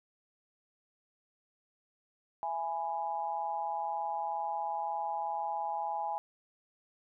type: tone with amplitude modulation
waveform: sine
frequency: 830.6 Hz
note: G#5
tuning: in tune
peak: -28 dBFS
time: 2.43-6.18 s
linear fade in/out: 0 ms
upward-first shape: sine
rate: 162 Hz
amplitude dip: 90%
effects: none